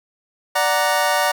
25% pulse chord, D augmented, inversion none, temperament equal, 587.3 / 740 / 932.3 Hz, D5 / F#5 / A#5, 0 / 0 / 0 cents, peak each -17 dBFS, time 0.55-1.32 s, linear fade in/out 10 ms, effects none

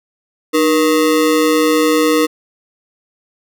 square ring-modulated tone, 392 Hz, G4, in tune, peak -8 dBFS, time 0.53-2.27 s, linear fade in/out 20 ms, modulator 85.1 Hz, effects none

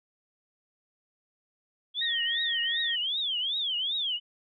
sine tone with vibrato, 3300 Hz, G#7, 12 cents flat, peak -27 dBFS, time 1.94-4.2 s, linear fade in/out 50 ms, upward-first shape triangle, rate 2.6 Hz, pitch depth 270 cents each way
sine tone, 1864.7 Hz, A#6, in tune, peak -31 dBFS, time 2.01-2.96 s, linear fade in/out 10 ms
effects none

